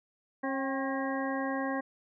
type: harmonic tone with a mistuned harmonic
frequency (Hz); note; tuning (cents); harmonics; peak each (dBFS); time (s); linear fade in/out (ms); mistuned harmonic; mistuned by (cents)
270; C#4; -45; 1 / 2 / 3 / 4 / 6 / 7; -33 / -36 / -38 / -39 / -41 / -41; 0.43-1.81; 10; 3; -44
effects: none

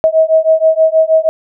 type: beating tone pair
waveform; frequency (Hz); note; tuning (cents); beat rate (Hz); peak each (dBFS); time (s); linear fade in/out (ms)
sine; 636 / 642.3; D#5 / E5; +38 / -45; 6.3; -10; 0.04-1.29; 0
effects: none

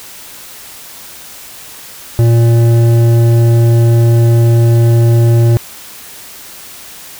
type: tone with hard clipping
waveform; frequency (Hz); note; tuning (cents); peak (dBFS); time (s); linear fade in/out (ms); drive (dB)
sine; 116.54; A#2; 0; -7; 2.19-5.57; 0; 10
effects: white hiss -32 dBFS RMS until 7.19 s

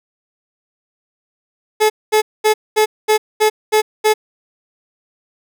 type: tone bursts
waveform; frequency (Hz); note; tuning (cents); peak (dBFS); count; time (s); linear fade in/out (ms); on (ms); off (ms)
30% pulse; 430; A4; -40; -7; 8; 1.8-4.14; 20; 100; 220
effects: none

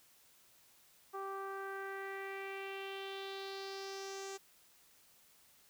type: tone with low-pass filter sweep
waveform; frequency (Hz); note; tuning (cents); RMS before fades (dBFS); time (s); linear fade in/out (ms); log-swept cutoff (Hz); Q
sawtooth; 390.1; G4; -8; -44; 1.13-4.38; 20; 1100 to 7000; 3.5
effects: white hiss -66 dBFS RMS until 5.69 s

